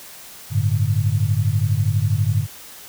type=chord; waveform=sine; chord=G suspended second; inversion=none; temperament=just; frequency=98 / 110.25 / 147 Hz; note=G2 / A2 / D3; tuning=0 / +4 / +2 cents; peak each=-20 / -19 / -23 dBFS; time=0.5-2.47 s; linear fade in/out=50 ms; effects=white hiss -40 dBFS RMS until 2.88 s